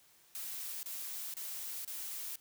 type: noise bursts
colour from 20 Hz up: blue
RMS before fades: -42 dBFS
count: 4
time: 0.35-2.357 s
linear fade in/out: 0 ms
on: 480 ms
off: 29 ms
effects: white hiss -65 dBFS RMS until 2.4 s